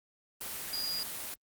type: tone in noise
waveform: sine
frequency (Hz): 4860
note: D#8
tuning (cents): -42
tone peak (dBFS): -33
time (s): 0.73-1.03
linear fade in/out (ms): 0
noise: white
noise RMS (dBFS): -39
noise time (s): 0.41-1.34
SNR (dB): +3
effects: Opus 24 kbps